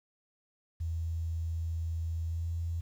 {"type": "tone with pitch glide", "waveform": "sine", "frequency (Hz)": [82.41, 83.85], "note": ["E2", "E2"], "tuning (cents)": [0, 30], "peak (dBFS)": -31, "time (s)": [0.8, 2.81], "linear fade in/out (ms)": 10, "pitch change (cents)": 30, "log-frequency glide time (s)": [2.26, 2.48], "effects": ["10-bit"]}